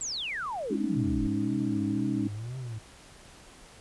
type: exponential sweep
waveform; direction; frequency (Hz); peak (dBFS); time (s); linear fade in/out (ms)
sine; down; 7902 to 39.65; -31; 0.01-1.27; 0
type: chord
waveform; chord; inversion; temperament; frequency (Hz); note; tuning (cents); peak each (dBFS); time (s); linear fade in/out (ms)
sine; Ab suspended fourth; none; equal; 207.7 / 277.2 / 311.1; Ab3 / Db4 / Eb4; 0 / 0 / 0; -31; 0.7-2.28; 10
type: tone with vibrato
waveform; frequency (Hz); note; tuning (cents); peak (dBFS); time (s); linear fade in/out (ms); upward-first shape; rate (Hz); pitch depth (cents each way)
triangle; 116.6; A#2; +1; -32; 0.95-2.79; 10; triangle; 2; 230
effects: pink hiss -52 dBFS RMS until 3.8 s + resampled to 24000 Hz